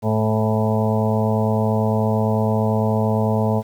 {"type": "harmonic tone with a mistuned harmonic", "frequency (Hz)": 108.9, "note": "A2", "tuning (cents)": -17, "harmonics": [1, 2, 4, 5, 6, 7, 8, 9], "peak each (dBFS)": [-20, -21, -25, -27, -26, -31, -29, -32], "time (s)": [0.02, 3.63], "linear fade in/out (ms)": 50, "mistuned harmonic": 7, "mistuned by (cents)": 33, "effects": ["8-bit"]}